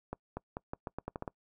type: accelerating click train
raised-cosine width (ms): 1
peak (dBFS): -23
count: 10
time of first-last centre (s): 0.13-1.278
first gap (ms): 240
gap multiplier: 0.83
effects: noise-tail reverb RT60 0.1 s tail -25 dB re dry